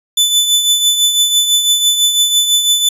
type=tone with tremolo; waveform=sawtooth; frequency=3500 Hz; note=A7; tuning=10 cents flat; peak=-4 dBFS; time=0.17-2.89 s; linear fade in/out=5 ms; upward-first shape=triangle; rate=6 Hz; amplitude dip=60%; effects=resampled to 32000 Hz